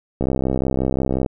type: click train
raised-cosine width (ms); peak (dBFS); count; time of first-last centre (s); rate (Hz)
2; -7; 70; 0.21-1.262; 65.6
effects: none